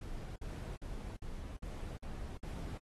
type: noise bursts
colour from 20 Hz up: brown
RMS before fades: -43 dBFS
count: 7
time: 0.01-2.778 s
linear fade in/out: 5 ms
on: 350 ms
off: 53 ms
effects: AAC 32 kbps